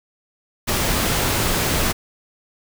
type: noise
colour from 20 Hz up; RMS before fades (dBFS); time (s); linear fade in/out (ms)
pink; -20; 0.67-1.93; 20
effects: none